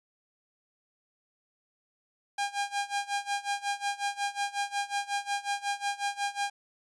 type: tone with tremolo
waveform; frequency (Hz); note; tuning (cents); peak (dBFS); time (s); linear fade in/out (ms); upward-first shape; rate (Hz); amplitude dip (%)
sawtooth; 807; G#5; -50; -23; 2.38-6.5; 5; sine; 5.5; 90
effects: resampled to 22050 Hz